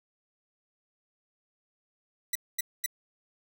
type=tone bursts; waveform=5% pulse; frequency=1975.5 Hz; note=B6; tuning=in tune; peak=-16 dBFS; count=3; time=2.33-2.862 s; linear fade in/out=5 ms; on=24 ms; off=230 ms; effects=none